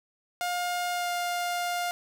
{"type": "tone with pitch glide", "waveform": "sawtooth", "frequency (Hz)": [710, 704.7], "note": ["F5", "F5"], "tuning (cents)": [28, 15], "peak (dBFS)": -24, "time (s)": [0.41, 1.91], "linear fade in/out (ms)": 0, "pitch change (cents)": -13, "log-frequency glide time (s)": [0.93, 1.09], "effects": []}